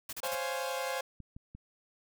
white noise bursts, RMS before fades -40 dBFS, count 4, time 0.09-0.354 s, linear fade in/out 5 ms, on 39 ms, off 36 ms
sawtooth chord, Db major seventh, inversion third, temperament equal, 523.3 / 554.4 / 698.5 / 830.6 Hz, C5 / Db5 / F5 / Ab5, 0 / 0 / 0 / 0 cents, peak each -32 / -37 / -37 / -36 dBFS, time 0.23-1.01 s, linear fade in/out 5 ms
clicks, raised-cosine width 5 ms, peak -34 dBFS, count 3, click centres 1.203 / 1.365 / 1.55 s
effects none

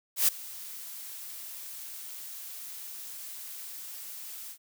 blue noise with ADSR envelope, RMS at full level -21 dBFS, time 0.16-4.58 s, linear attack 120 ms, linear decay 10 ms, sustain -21 dB, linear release 78 ms, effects none

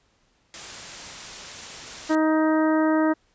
white noise, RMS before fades -37 dBFS, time 0.54-2.15 s, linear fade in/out 0 ms
harmonic tone, 313.7 Hz, D#4, 14 cents sharp, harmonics 1 / 2 / 3 / 4 / 5 / 6, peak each -19 / -25 / -29 / -31 / -33 / -35 dBFS, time 2.09-3.14 s, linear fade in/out 20 ms
effects pink hiss -65 dBFS RMS until 3.34 s + resampled to 16000 Hz

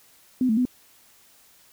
sine tone with pitch steps, 254.7 / 219.4 / 250.2 Hz, C4 / A3 / B3, -46 / -5 / +23 cents, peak -18 dBFS, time 0.41-0.653 s, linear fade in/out 2 ms, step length 81 ms, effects white hiss -56 dBFS RMS until 1.72 s

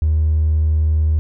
sine tone with hard clipping, 77.8 Hz, D#2, in tune, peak -13 dBFS, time 0.02-1.19 s, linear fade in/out 0 ms, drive 1 dB, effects none

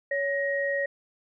sine tone pair together, 560 / 1883.6 Hz, C#5 / A#6, +18 / +18 cents, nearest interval octave + major sixth, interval 2100 cents, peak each -27 / -28 dBFS, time 0.11-0.86 s, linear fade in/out 5 ms, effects none

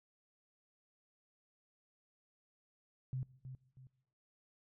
sine tone with echo, 130 Hz, C3, 11 cents flat, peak -36 dBFS, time 3.13-3.23 s, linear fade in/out 0 ms, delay 320 ms, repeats 2, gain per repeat -9 dB, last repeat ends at 3.87 s, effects noise-tail reverb RT60 0.9 s tail -21 dB re dry

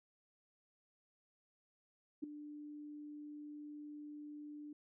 sine tone with ADSR envelope, 296.5 Hz, D4, 17 cents sharp, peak -35 dBFS, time 2.22-4.73 s, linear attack 18 ms, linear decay 5 ms, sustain -12 dB, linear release 4 ms, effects none

